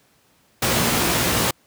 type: noise with comb filter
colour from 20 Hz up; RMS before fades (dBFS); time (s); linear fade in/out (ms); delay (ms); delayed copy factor
pink; -19; 0.62-1.51; 5; 17; +0.6
effects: pink hiss -59 dBFS RMS until 1.66 s + high-pass 100 Hz 12 dB/octave